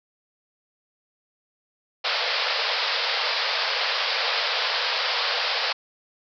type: band-pass noise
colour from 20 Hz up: white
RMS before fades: -25 dBFS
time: 2.04-5.73 s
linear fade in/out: 10 ms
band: 450 to 5100 Hz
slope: 96 dB/octave
effects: none